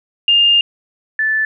sine tone pair in turn, 2814 / 1751.3 Hz, F7 / A6, +12 / -9 cents, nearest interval minor sixth, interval 821 cents, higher first, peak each -8 / -13 dBFS, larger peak first, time 0.28-0.61 / 1.19-1.45 s, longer first, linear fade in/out 2 ms, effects none

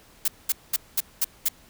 blue noise bursts, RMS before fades -22 dBFS, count 6, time 0.25-1.486 s, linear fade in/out 5 ms, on 31 ms, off 210 ms, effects pink hiss -54 dBFS RMS until 1.69 s

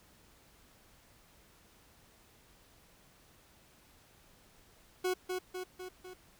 40% pulse tone with echo, 367.4 Hz, F#4, 12 cents flat, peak -29 dBFS, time 5.04-5.14 s, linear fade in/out 10 ms, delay 250 ms, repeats 4, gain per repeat -4 dB, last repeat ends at 6.14 s, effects pink hiss -63 dBFS RMS until 6.39 s

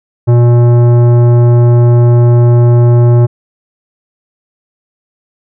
triangle tone with tanh clipping, 120 Hz, B2, 49 cents flat, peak -5 dBFS, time 0.27-3.27 s, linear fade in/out 20 ms, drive 18 dB, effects none

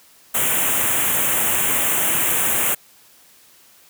white band-stop noise, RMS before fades -19 dBFS, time 0.34-2.75 s, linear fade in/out 10 ms, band 3200 to 6900 Hz, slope 48 dB/octave, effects white hiss -51 dBFS RMS until 3.89 s + high-pass 80 Hz 12 dB/octave

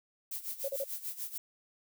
violet noise with tremolo, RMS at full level -37 dBFS, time 0.31-1.38 s, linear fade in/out 5 ms, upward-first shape sine, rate 6.8 Hz, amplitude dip 80%
sine tone bursts, 550 Hz, C#5, 14 cents flat, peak -32 dBFS, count 3, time 0.64-0.841 s, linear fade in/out 5 ms, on 43 ms, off 36 ms
effects none

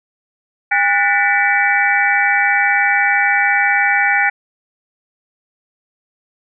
sine tone cluster, 805 / 1464 / 1779 / 1973 / 2292 Hz, G5 / F#6 / A6 / B6 / D7, +46 / -19 / +19 / -2 / -43 cents, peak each -18 dBFS, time 0.71-4.3 s, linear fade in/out 10 ms, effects none

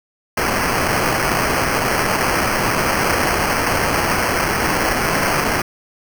violet noise with sample-and-hold, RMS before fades -18 dBFS, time 0.37-5.62 s, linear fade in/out 5 ms, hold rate 3675 Hz, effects none

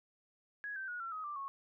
sine tone with pitch steps, 1667 / 1555.4 / 1451.2 / 1354 / 1263.3 / 1178.7 / 1099.8 Hz, G#6 / G6 / F#6 / E6 / D#6 / D6 / C#6, +6 / -14 / -34 / +46 / +26 / +6 / -14 cents, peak -39 dBFS, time 0.64-1.48 s, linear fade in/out 0 ms, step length 120 ms, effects none

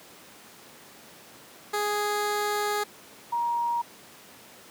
15% pulse / sine tone pair in turn, 415.3 / 944.8 Hz, G#4 / A#5, 0 / +23 cents, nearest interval octave + major second, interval 1423 cents, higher second, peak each -19 / -24 dBFS, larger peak first, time 1.73-2.84 / 3.32-3.82 s, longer first, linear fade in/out 10 ms, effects pink hiss -49 dBFS RMS until 4.7 s + high-pass 200 Hz 12 dB/octave

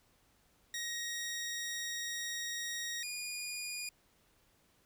15% pulse tone pair in turn, 1882 / 2441 Hz, A#6 / D#7, +16 / -34 cents, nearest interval perfect fourth, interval 450 cents, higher second, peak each -31 / -32 dBFS, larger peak first, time 0.74-3.03 / 3.03-3.89 s, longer first, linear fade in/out 2 ms, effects pink hiss -70 dBFS RMS until 4.85 s

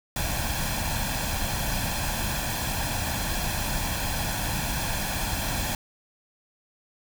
pink noise with comb filter, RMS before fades -28 dBFS, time 0.16-5.75 s, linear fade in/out 2 ms, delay 1.2 ms, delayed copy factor +0.65, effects none

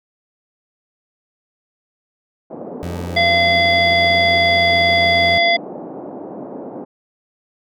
pink band-pass noise, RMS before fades -31 dBFS, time 2.5-6.85 s, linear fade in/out 10 ms, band 210 to 730 Hz, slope 24 dB/octave
25% pulse tone, 87.31 Hz, F2, in tune, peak -21 dBFS, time 2.83-5.38 s, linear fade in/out 0 ms
harmonic tone, 684 Hz, F5, 36 cents flat, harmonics 1 / 3 / 5 / 7, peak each -15 / -15 / -20 / -24 dBFS, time 3.16-5.57 s, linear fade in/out 10 ms
effects none

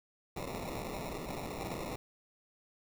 white noise with sample-and-hold, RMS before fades -40 dBFS, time 0.36-1.96 s, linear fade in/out 5 ms, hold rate 1575 Hz, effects none

